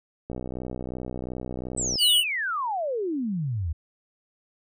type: click train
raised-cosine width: 2 ms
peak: -20 dBFS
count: 105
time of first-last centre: 0.3-1.956 s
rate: 62.8 Hz
type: exponential sweep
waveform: sine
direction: down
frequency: 8230 to 73.42 Hz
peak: -25 dBFS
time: 1.77-3.73 s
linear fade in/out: 10 ms
type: tone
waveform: square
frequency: 2943 Hz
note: F#7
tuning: 10 cents flat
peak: -18 dBFS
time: 1.98-2.24 s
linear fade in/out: 50 ms
effects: none